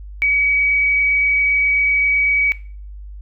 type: tone with frequency modulation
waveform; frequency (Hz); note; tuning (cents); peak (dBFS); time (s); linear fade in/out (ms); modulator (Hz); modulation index
sine; 2269; C#7; +40; -13; 0.22-2.52; 0; 27.7; 0.61
effects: noise-tail reverb RT60 0.4 s tail -17 dB re dry + added 50 Hz sine -31 dBFS peak until 3.21 s